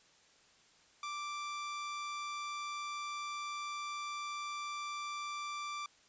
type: tone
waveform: sawtooth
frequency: 1174.7 Hz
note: D6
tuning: in tune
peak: -35 dBFS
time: 1.03-5.86 s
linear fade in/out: 2 ms
effects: white hiss -65 dBFS RMS until 6.08 s + resampled to 16000 Hz